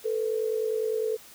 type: tone pair together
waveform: sine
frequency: 440 / 489.9 Hz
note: A4 / B4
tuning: 0 / -14 cents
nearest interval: major second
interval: 186 cents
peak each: -26 / -31 dBFS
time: 0.04-1.17 s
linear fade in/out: 20 ms
effects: white hiss -50 dBFS RMS until 1.34 s